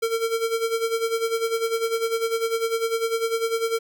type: tone with tremolo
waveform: square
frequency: 455.2 Hz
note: A#4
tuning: 41 cents flat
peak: -20 dBFS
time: 0.02-3.79 s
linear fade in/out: 10 ms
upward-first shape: sine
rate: 10 Hz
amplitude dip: 70%
effects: none